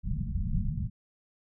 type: low-pass noise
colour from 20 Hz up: pink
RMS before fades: -30 dBFS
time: 0.03-0.9 s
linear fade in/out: 50 ms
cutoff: 220 Hz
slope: 96 dB/octave
effects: none